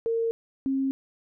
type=tone pair in turn; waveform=sine; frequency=457.6 / 269 Hz; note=A#4 / C4; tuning=-32 / +48 cents; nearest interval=major sixth; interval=920 cents; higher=first; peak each=-23 dBFS; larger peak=neither; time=0.06-0.31 / 0.66-0.91 s; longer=neither; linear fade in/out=0 ms; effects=none